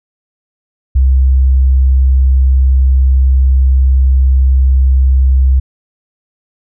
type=tone; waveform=sine; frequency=65.6 Hz; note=C2; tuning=5 cents sharp; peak=-5 dBFS; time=0.95-5.6 s; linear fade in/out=10 ms; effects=none